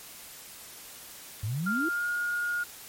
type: exponential sweep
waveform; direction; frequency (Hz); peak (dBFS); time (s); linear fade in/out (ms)
sine; up; 97.5 to 349.2; -28; 1.43-1.89; 5
type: tone with pitch glide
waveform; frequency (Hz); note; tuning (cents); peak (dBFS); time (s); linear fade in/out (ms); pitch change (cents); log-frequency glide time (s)
sine; 1396.9 to 1428.7; F6 to F6; 0 to +39; -27; 1.66-2.64; 10; +39; 1.87-2.06
effects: white hiss -46 dBFS RMS until 2.88 s + MP3 64 kbps